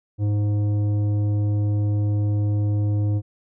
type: tone with tanh clipping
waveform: triangle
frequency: 103.7 Hz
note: G#2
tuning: 2 cents flat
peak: -20 dBFS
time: 0.18-3.22 s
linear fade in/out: 50 ms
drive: 14 dB
effects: none